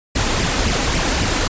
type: noise with flanger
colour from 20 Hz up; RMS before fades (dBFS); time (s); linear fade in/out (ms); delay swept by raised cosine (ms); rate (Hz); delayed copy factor
pink; -18; 0.15-1.48; 10; 0.37 to 3.97; 3.7; +0.55
effects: resampled to 16000 Hz